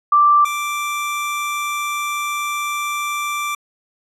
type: tone pair in turn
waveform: sine / 25% pulse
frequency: 1174.7 / 1174.7 Hz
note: D6 / D6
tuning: 0 / 0 cents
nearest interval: unison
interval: 0 cents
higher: neither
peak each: -9 / -17 dBFS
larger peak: first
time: 0.12-0.45 / 0.45-3.55 s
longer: second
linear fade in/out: 5 ms
effects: resampled to 32000 Hz